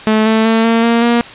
sawtooth tone with pitch steps, 217.1 / 220.9 / 224.8 / 228.7 / 232.7 / 236.7 Hz, A3 / A3 / A3 / A#3 / A#3 / A#3, -23 / +7 / +37 / -33 / -3 / +27 cents, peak -5 dBFS, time 0.07-1.21 s, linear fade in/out 0 ms, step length 190 ms, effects white hiss -32 dBFS RMS until 1.34 s + resampled to 8000 Hz

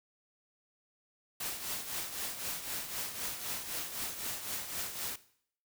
white noise with tremolo, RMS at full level -36 dBFS, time 1.4-5.16 s, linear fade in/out 5 ms, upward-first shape triangle, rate 3.9 Hz, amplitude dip 65%, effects noise-tail reverb RT60 0.6 s tail -17 dB re dry

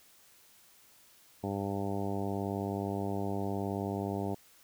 harmonic tone, 99.2 Hz, G2, 21 cents sharp, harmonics 1 / 2 / 3 / 4 / 5 / 6 / 7 / 8 / 9, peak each -38 / -37 / -39 / -39 / -44 / -45 / -42 / -45 / -46 dBFS, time 1.43-4.35 s, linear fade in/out 10 ms, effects white hiss -61 dBFS RMS until 4.63 s

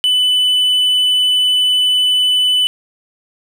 triangle tone, 2996 Hz, F#7, 21 cents sharp, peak -9 dBFS, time 0.04-2.67 s, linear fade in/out 0 ms, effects none

